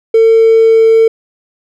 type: tone with hard clipping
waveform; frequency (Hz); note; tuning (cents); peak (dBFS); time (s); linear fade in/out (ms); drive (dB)
triangle; 449.8; A4; +38; -4; 0.14-1.08; 5; 4
effects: none